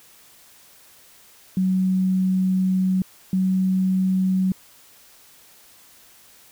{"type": "tone pair in turn", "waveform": "sine", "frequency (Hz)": [187, 187.66], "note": ["F#3", "F#3"], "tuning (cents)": [19, 25], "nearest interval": "unison", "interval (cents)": 6, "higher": "second", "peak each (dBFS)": -17, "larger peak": "neither", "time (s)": [[1.57, 3.02], [3.33, 4.52]], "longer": "first", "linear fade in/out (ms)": 2, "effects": ["white hiss -51 dBFS RMS until 6.51 s"]}